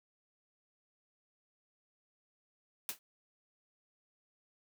white noise with exponential decay, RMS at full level -33 dBFS, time 2.89-2.99 s, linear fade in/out 1 ms, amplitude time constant 21 ms, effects high-pass 200 Hz 12 dB/octave

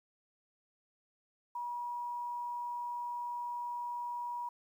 sine tone, 963 Hz, B5, 44 cents flat, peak -36 dBFS, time 1.55-4.49 s, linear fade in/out 5 ms, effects 11-bit

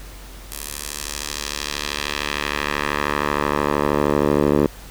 10% pulse tone with band-pass filter sweep, 73 Hz, D2, 10 cents flat, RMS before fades -22 dBFS, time 0.52-4.67 s, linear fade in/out 0 ms, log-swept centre 12000 to 400 Hz, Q 0.93, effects added 47 Hz sine -37 dBFS peak until 4.9 s + pink hiss -42 dBFS RMS until 4.9 s

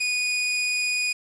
sawtooth tone, 2469 Hz, D#7, 14 cents flat, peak -19 dBFS, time 0-1.13 s, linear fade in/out 10 ms, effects resampled to 22050 Hz + 8-bit

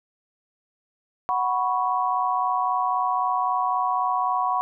sine chord, F# suspended fourth, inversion none, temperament equal with one note detuned, 740 / 984.9 / 1108.7 Hz, F#5 / B5 / C#6, 0 / -5 / 0 cents, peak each -25 dBFS, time 1.29-4.61 s, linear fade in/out 0 ms, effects none

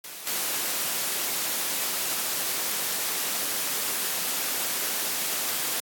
white noise with level steps, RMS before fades -39 / -28 dBFS, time 0.04-5.8 s, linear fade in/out 2 ms, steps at 0.27 s, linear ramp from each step 2 ms, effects high-pass 200 Hz 12 dB/octave + AAC 64 kbps

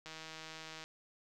click train, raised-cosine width 0.2 ms, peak -30 dBFS, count 125, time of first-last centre 0.06-0.84 s, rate 159 Hz, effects 12-bit

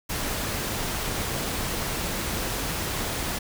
pink noise, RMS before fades -29 dBFS, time 0.09-3.39 s, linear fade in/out 10 ms, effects none

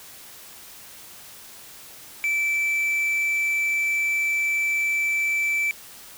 triangle tone, 2324 Hz, D7, 19 cents flat, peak -19 dBFS, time 2.24-5.71 s, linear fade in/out 0 ms, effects white hiss -44 dBFS RMS until 6.17 s

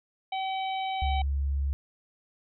harmonic tone, 765 Hz, G5, 42 cents flat, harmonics 1 / 3 / 4 / 5, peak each -29 / -39 / -41 / -43 dBFS, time 0.32-1.22 s, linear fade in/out 5 ms
sine tone, 69.5 Hz, C#2, 5 cents sharp, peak -25 dBFS, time 1.02-1.73 s, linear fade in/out 0 ms
effects none

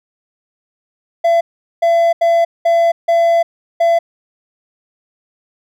triangle tone bursts at uneven times, 675 Hz, E5, 41 cents sharp, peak -7 dBFS, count 6, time 1.24-1.41 / 1.82-2.13 / 2.21-2.45 / 2.65-2.92 / 3.08-3.43 / 3.8-3.99 s, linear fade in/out 10 ms, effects none

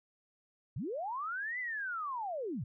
sine linear two-way sweep, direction up then down, 92.5 to 2042 to 92.5 Hz, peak -35 dBFS, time 0.76-2.64 s, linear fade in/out 5 ms, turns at 1.59 s, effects none

